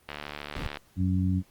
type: click train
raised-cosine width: 0.3 ms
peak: -19 dBFS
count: 51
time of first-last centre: 0.09-0.771 s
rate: 73.4 Hz
type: noise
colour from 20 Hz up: brown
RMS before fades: -34 dBFS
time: 0.55-0.67 s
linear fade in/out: 5 ms
type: harmonic tone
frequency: 92.5 Hz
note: F#2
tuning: in tune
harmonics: 1 / 2 / 3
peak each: -25 / -27 / -32 dBFS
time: 0.96-1.43 s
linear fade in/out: 50 ms
effects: pink hiss -62 dBFS RMS until 1.5 s + Opus 24 kbps